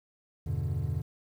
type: chord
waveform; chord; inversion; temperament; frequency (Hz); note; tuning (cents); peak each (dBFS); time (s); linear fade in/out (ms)
triangle; E minor seventh; none; equal; 82.41 / 98 / 123.47 / 146.83; E2 / G2 / B2 / D3; 0 / 0 / 0 / 0; -32; 0.46-1.02; 10
effects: tanh soft clip ceiling -18 dBFS + 10-bit